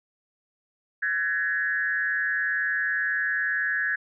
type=tone with frequency modulation; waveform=sine; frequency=1681 Hz; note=G#6; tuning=20 cents sharp; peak=-23 dBFS; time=1.02-3.96 s; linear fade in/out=10 ms; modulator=158 Hz; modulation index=0.93; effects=none